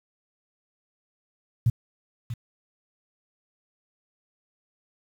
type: tone with echo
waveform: sine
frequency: 116.54 Hz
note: A#2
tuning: in tune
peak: -16 dBFS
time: 1.66-1.7 s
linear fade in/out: 5 ms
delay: 640 ms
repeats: 1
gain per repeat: -12 dB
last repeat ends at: 2.34 s
effects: 8-bit